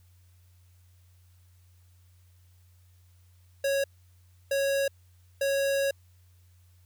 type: tone bursts at uneven times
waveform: square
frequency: 552 Hz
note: C#5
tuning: 7 cents flat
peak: -25 dBFS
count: 3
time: 3.64-3.84 / 4.51-4.88 / 5.41-5.91 s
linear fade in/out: 5 ms
effects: added 90 Hz sine -56 dBFS peak until 6.85 s + white hiss -69 dBFS RMS until 6.85 s